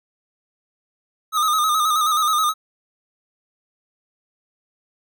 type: tone with vibrato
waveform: square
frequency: 1244.5 Hz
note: D#6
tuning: in tune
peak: -17 dBFS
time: 1.32-2.54 s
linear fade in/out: 50 ms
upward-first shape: square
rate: 9.4 Hz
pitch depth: 49 cents each way
effects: none